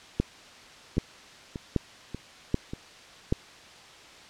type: two click trains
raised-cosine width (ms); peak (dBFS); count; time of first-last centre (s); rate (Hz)
3; -21 / -10; 5 / 5; 0.97-3.323 / 0.2-3.325; 1.7 / 1.28
effects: white hiss -49 dBFS RMS until 4.29 s + low-pass 5000 Hz 12 dB/octave